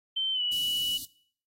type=tone with pitch glide; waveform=sine; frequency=3100 to 2945 Hz; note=G7 to F#7; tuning=-20 to -9 cents; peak=-26 dBFS; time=0.16-0.98 s; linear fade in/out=10 ms; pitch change=-89 cents; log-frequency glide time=0.33-0.42 s
type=band-stop noise; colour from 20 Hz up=white; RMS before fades=-39 dBFS; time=0.52-1.05 s; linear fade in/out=0 ms; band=320 to 3600 Hz; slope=96 dB/octave
effects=noise-tail reverb RT60 0.6 s tail -22 dB re dry + AAC 48 kbps